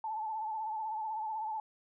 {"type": "tone with vibrato", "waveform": "sine", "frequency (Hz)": 872, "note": "A5", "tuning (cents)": -16, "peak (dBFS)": -34, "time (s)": [0.04, 1.6], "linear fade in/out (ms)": 2, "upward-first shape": "sine", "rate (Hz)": 16, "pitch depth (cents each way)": 50, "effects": []}